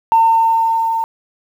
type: tone with level ramp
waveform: sine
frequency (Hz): 906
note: A#5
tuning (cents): -50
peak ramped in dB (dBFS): -6 to -15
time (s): 0.12-1.04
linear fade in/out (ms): 0
effects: tanh soft clip ceiling -3 dBFS + 7-bit